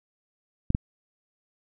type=clicks; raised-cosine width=5 ms; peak=-11 dBFS; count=2; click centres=0.704 / 0.749 s; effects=none